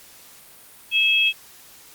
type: tone pair together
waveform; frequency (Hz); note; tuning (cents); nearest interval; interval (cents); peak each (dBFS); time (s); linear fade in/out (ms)
sine; 2600 / 3276; E7 / G#7; -24 / -24; major third; 400; -17 / -19; 0.91-1.33; 50
effects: white hiss -47 dBFS RMS until 1.94 s + Opus 48 kbps